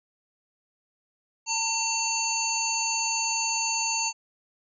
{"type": "harmonic tone with a mistuned harmonic", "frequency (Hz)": 904, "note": "A5", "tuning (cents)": 47, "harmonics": [1, 3, 5, 7, 8], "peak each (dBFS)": [-31, -31, -31, -31, -31], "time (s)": [1.46, 4.13], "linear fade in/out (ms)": 50, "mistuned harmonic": 8, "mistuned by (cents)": -67, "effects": []}